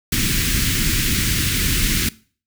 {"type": "band-stop noise", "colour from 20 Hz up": "pink", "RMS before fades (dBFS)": -19, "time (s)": [0.12, 2.09], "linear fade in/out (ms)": 5, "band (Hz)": [300, 1700], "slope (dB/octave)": 24, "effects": ["noise-tail reverb RT60 0.4 s tail -20 dB re dry"]}